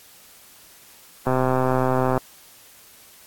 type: click train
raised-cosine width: 1 ms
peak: -7 dBFS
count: 118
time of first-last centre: 1.27-2.177 s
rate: 129 Hz
effects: white hiss -49 dBFS RMS until 3.26 s + AAC 64 kbps